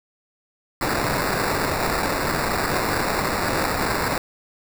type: noise with sample-and-hold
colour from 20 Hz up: blue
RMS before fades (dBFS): -23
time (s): 0.81-4.18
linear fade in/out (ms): 2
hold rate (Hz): 3150
effects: none